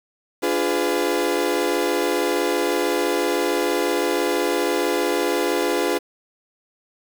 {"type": "chord", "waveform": "35% pulse", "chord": "D diminished seventh", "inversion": "none", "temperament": "equal with one note detuned", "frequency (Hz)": [293.7, 349.2, 415.3, 502.8], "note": ["D4", "F4", "Ab4", "Cb5"], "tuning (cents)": [0, 0, 0, 31], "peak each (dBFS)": [-25, -22, -23, -23], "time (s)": [0.42, 5.99], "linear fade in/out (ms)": 20, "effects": ["7-bit"]}